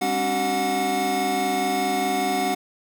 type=tone cluster; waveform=square; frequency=199 / 268.3 / 293.1 / 380.1 / 728 Hz; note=G3 / C4 / D4 / F#4 / F#5; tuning=+26 / +44 / -3 / +47 / -28 cents; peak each=-33 / -30 / -33 / -30 / -24 dBFS; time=0.01-2.55 s; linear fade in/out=10 ms; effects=none